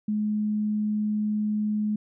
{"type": "tone", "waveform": "sine", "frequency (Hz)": 211.5, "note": "G#3", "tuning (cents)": 32, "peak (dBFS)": -23, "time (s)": [0.08, 1.96], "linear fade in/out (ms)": 5, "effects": []}